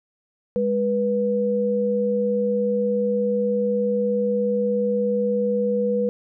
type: tone pair together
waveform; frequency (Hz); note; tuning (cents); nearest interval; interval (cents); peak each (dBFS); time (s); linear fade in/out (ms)
sine; 205.3 / 488.6; G#3 / B4; -20 / -19; octave + minor third; 1501; -24 / -20; 0.56-6.09; 0
effects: none